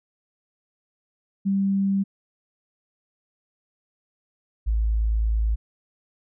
sine tone pair in turn, 196 / 54.62 Hz, G3 / A1, 0 / -12 cents, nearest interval octave + minor seventh, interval 2212 cents, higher first, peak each -19 / -19 dBFS, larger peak neither, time 1.45-2.04 / 4.66-5.56 s, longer second, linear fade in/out 20 ms, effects none

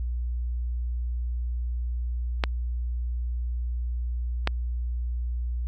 clicks, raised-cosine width 0.3 ms, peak -7 dBFS, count 2, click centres 2.438 / 4.474 s, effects added 60 Hz sine -26 dBFS peak until 5.67 s

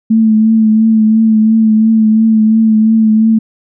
sine tone with vibrato, 220 Hz, A3, in tune, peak -5 dBFS, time 0.1-3.39 s, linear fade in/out 10 ms, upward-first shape triangle, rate 2.9 Hz, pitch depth 35 cents each way, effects none

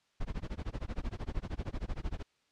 brown noise with tremolo, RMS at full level -34 dBFS, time 0.2-2.23 s, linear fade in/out 10 ms, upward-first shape sine, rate 13 Hz, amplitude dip 100%, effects white hiss -73 dBFS RMS until 2.51 s + low-pass 5000 Hz 12 dB/octave

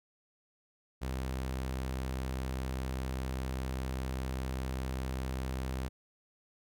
sawtooth tone, 65 Hz, C2, 11 cents flat, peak -30 dBFS, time 1.01-5.89 s, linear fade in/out 20 ms, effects none

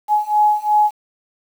sine beating tone pair, 841 / 843.8 Hz, G#5 / G#5, +22 / +27 cents, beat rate 2.8 Hz, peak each -16 / -15 dBFS, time 0.08-0.91 s, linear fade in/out 50 ms, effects 7-bit

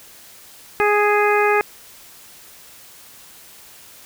harmonic tone, 415.3 Hz, G#4, in tune, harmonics 1 / 2 / 3 / 4 / 5 / 6, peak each -17 / -20 / -22 / -23 / -24 / -25 dBFS, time 0.8-1.61 s, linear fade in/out 0 ms, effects white hiss -44 dBFS RMS until 4.05 s

